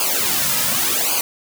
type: noise with flanger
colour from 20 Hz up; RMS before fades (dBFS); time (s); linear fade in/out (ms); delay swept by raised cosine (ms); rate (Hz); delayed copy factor
white; -19; 0-1.21; 2; 0.53 to 2.73; 0.88; -0.9
effects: none